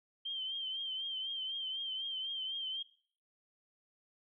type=tone with vibrato; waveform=sine; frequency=3136 Hz; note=G7; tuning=in tune; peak=-36 dBFS; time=0.25-2.83 s; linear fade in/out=10 ms; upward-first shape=triangle; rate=4 Hz; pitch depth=65 cents each way; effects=noise-tail reverb RT60 0.5 s tail -20 dB re dry